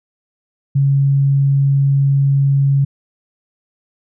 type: tone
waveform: sine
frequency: 138.6 Hz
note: C#3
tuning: in tune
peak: -10 dBFS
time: 0.75-2.85 s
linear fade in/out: 10 ms
effects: none